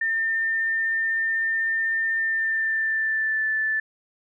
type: tone with pitch glide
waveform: sine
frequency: 1804 to 1754.7 Hz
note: A6 to A6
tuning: +43 to -5 cents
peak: -21 dBFS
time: 0.01-3.8 s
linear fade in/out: 5 ms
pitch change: -48 cents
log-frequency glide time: 2.18-3.46 s
effects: none